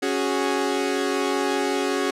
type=chord; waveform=sawtooth; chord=C# suspended fourth; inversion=none; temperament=equal; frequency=277.2 / 370 / 415.3 Hz; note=C#4 / F#4 / G#4; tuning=0 / 0 / 0 cents; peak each=-22 dBFS; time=0.02-2.11 s; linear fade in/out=10 ms; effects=low-pass 9000 Hz 12 dB/octave